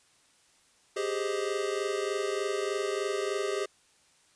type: chord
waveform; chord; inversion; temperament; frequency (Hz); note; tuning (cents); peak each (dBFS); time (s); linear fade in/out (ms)
square; Ab major seventh; third; equal; 392 / 415.3 / 523.3 / 622.3; G4 / Ab4 / C5 / Eb5; 0 / 0 / 0 / 0; -33 / -34 / -39 / -39; 0.96-3.66; 10
effects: white hiss -64 dBFS RMS until 4.35 s + resampled to 22050 Hz